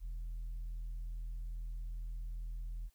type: tone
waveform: sine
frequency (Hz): 41.2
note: E1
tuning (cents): 0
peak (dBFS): -36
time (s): 0-2.9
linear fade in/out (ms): 50
effects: tanh soft clip ceiling -38 dBFS + white hiss -75 dBFS RMS until 2.94 s